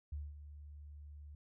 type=tone with ADSR envelope; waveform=sine; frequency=73.42 Hz; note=D2; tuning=in tune; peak=-38 dBFS; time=0.12-1.35 s; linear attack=6 ms; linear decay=210 ms; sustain=-11 dB; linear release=3 ms; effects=none